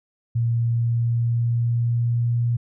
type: tone with pitch glide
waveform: sine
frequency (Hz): 116.9 to 118.87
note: A#2 to A#2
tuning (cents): +5 to +34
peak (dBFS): -18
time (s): 0.35-2.57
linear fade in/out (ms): 10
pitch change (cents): +29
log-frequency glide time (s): 0.53-2.44
effects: none